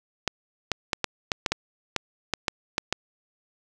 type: clicks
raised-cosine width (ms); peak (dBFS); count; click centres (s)
0.2; -6; 12; 0.277 / 0.717 / 0.932 / 1.043 / 1.318 / 1.462 / 1.52 / 1.963 / 2.337 / 2.482 / 2.781 / 2.926
effects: none